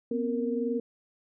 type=tone cluster; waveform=sine; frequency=242.8 / 264.2 / 464.3 Hz; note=B3 / C4 / A#4; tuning=-29 / +17 / -7 cents; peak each=-30 / -34 / -30 dBFS; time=0.11-0.8 s; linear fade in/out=5 ms; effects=none